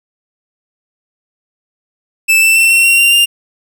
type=tone with pitch steps; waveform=45% pulse; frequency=2637 / 2663 / 2689 / 2716 / 2743 / 2770 / 2797 Hz; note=E7 / E7 / E7 / F7 / F7 / F7 / F7; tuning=0 / +17 / +34 / -49 / -32 / -15 / +2 cents; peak=-6 dBFS; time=2.28-3.26 s; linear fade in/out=20 ms; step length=140 ms; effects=8-bit